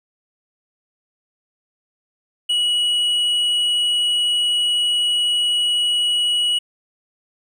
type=tone with hard clipping; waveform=sine; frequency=2922 Hz; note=F#7; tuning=22 cents flat; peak=-17 dBFS; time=2.49-6.59 s; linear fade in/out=10 ms; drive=4 dB; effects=none